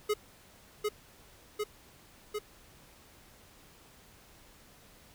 square tone with echo, 420.8 Hz, G#4, 23 cents sharp, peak -27 dBFS, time 0.09-0.14 s, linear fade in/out 10 ms, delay 750 ms, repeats 3, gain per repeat -2 dB, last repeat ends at 2.39 s, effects pink hiss -58 dBFS RMS until 5.14 s

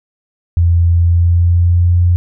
sine tone with pitch glide, 85.3 to 87.95 Hz, F2 to F2, -40 to +13 cents, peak -7 dBFS, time 0.57-2.16 s, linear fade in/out 0 ms, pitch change +53 cents, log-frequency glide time 0.94-2.04 s, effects none

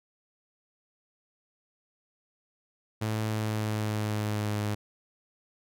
sawtooth tone with pitch glide, 109 to 104.74 Hz, A2 to G#2, -16 to +15 cents, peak -24 dBFS, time 3.01-4.75 s, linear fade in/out 10 ms, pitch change -69 cents, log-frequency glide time 3.23-4.63 s, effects none

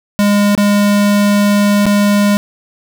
square tone with dropouts, 204.4 Hz, G#3, 27 cents flat, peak -9 dBFS, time 0.19-2.37 s, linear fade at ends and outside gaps 0 ms, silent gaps 0.551-0.577 / 1.856-1.865 s, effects none

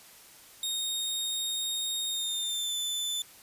sawtooth tone with pitch glide, 3712 to 3518 Hz, A#7 to A7, -8 to -1 cents, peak -27 dBFS, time 0.63-3.22 s, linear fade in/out 2 ms, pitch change -93 cents, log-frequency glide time 2.08-2.75 s, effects white hiss -53 dBFS RMS until 3.42 s + resampled to 32000 Hz

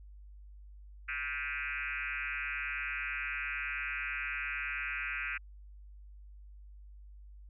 sine tone with frequency modulation, 1980 Hz, B6, 4 cents sharp, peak -34 dBFS, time 1.08-5.38 s, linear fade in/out 10 ms, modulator 139 Hz, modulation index 4.4, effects added 50 Hz sine -49 dBFS peak until 7.49 s

